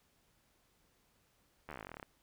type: slowing click train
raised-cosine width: 0.5 ms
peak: -30 dBFS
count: 18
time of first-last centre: 1.69-2.029 s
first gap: 12 ms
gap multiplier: 1.06
effects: pink hiss -73 dBFS RMS until 2.22 s